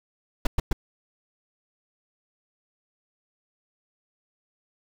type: noise bursts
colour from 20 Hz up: brown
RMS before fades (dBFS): -20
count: 3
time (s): 0.45-0.73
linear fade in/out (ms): 5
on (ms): 20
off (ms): 110
effects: none